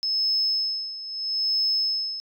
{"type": "tone with tremolo", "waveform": "sine", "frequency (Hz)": 5200, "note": "E8", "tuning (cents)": -24, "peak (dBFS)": -19, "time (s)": [0.03, 2.2], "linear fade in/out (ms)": 0, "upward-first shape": "sine", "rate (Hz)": 0.77, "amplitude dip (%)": 80, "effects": ["tanh soft clip ceiling -15 dBFS"]}